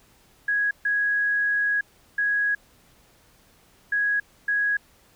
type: tone bursts at uneven times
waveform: sine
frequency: 1661.2 Hz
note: G#6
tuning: in tune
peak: -20 dBFS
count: 5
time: 0.48-0.71 / 0.85-1.81 / 2.18-2.55 / 3.92-4.2 / 4.48-4.77 s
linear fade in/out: 5 ms
effects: pink hiss -58 dBFS RMS until 5.15 s